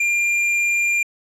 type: tone with tanh clipping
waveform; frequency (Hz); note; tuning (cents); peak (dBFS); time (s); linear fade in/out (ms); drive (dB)
triangle; 2394; D7; +33; -18; 0-1.03; 5; 13
effects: low-pass 11000 Hz 12 dB/octave